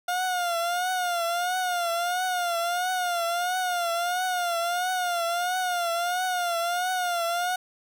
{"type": "tone with vibrato", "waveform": "30% pulse", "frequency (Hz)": 708, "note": "F5", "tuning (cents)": 23, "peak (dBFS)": -22, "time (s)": [0.08, 7.56], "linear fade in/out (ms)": 5, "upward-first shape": "triangle", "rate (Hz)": 1.5, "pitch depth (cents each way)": 92, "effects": []}